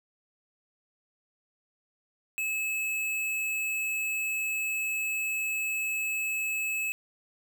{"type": "tone", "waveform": "square", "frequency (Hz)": 2593, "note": "E7", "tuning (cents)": -29, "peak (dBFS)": -29, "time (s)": [2.38, 6.92], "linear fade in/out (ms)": 0, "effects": []}